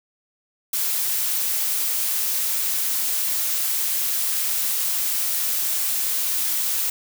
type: noise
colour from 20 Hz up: blue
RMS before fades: -23 dBFS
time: 0.73-6.9 s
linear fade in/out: 5 ms
effects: none